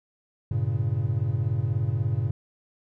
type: chord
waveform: triangle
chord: G diminished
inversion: none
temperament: equal with one note detuned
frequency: 98 / 114.67 / 138.59 Hz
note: G2 / Bb2 / Db3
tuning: 0 / -28 / 0 cents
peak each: -26 / -24 / -27 dBFS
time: 0.51-2.31 s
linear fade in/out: 5 ms
effects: none